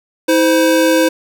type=tone pair together; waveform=square; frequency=322.2 / 516 Hz; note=E4 / C5; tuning=-39 / -24 cents; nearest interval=minor sixth; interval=815 cents; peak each=-13 dBFS; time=0.28-1.09 s; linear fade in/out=10 ms; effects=none